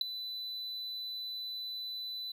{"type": "tone with ADSR envelope", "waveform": "triangle", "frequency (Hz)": 3995, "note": "B7", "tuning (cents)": 19, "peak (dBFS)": -21, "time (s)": [0.01, 2.32], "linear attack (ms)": 3, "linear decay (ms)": 8, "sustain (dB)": -15, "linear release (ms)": 6, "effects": []}